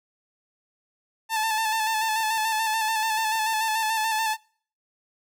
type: tone with vibrato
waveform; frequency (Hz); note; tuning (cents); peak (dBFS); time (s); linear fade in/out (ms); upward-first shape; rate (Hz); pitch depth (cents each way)
sawtooth; 880; A5; 0; -19; 1.29-4.37; 50; square; 6.9; 30
effects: noise-tail reverb RT60 0.5 s tail -25 dB re dry